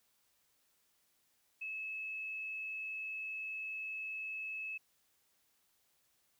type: tone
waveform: sine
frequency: 2595 Hz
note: E7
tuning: 28 cents flat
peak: -39 dBFS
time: 1.61-4.78 s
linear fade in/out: 10 ms
effects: white hiss -75 dBFS RMS until 6.39 s